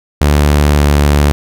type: tone with pitch glide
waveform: sawtooth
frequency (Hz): 73.42 to 72.7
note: D2 to D2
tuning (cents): 0 to -17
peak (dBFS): -3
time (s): 0.21-1.32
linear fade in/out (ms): 0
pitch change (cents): -17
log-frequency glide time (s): 0.75-0.82
effects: none